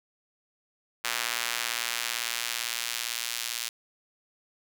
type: tone with high-pass filter sweep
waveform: square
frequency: 58.9 Hz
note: A#1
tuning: 19 cents sharp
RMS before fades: -32 dBFS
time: 1.04-3.69 s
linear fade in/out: 5 ms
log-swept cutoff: 1700 to 3400 Hz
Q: 0.76
effects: none